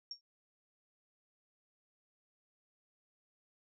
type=tone with exponential decay; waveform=sine; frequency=5530 Hz; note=F8; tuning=18 cents flat; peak=-37 dBFS; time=0.11-0.21 s; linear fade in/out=2 ms; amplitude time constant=20 ms; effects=none